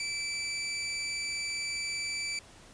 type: tone with amplitude modulation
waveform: 20% pulse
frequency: 2325 Hz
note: D7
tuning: 18 cents flat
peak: -26 dBFS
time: 0-2.39 s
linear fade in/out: 2 ms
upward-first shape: sine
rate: 282 Hz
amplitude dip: 30%
effects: pink hiss -54 dBFS RMS until 2.73 s + resampled to 22050 Hz